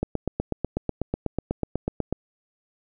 click train, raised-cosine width 2 ms, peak -11 dBFS, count 18, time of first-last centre 0.03-2.126 s, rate 8.11 Hz, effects none

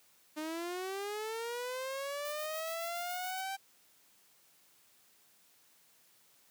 sawtooth linear sweep, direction up, 302.2 to 784 Hz, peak -33 dBFS, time 0.36-3.57 s, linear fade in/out 20 ms
violet noise with tremolo, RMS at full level -46 dBFS, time 2.25-3.41 s, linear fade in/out 2 ms, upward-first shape square, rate 7.1 Hz, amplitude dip 50%
effects white hiss -66 dBFS RMS until 6.5 s + high-pass 100 Hz 12 dB/octave

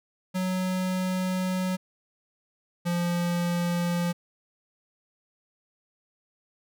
square tone pair in turn, 185 / 173.69 Hz, F#3 / F3, 0 / -9 cents, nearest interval minor second, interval 109 cents, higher first, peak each -26 / -25 dBFS, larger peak second, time 0.34-1.77 / 2.85-4.13 s, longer first, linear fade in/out 20 ms, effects none

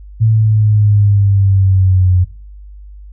sine exponential sweep, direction down, 111.8 to 90 Hz, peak -7 dBFS, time 0.2-2.25 s, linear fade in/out 20 ms, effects noise-tail reverb RT60 0.4 s tail -17 dB re dry + added 50 Hz sine -31 dBFS peak until 3.12 s

